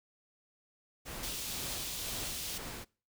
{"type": "noise with tremolo", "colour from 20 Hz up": "pink", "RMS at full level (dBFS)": -42, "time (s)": [1.05, 2.85], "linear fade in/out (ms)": 20, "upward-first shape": "sine", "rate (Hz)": 2, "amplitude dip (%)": 55}
{"type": "high-pass noise", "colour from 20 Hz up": "pink", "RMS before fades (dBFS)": -40, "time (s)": [1.23, 2.58], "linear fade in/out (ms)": 2, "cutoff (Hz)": 2800, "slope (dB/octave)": 24}
{"effects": ["noise-tail reverb RT60 0.4 s tail -25 dB re dry"]}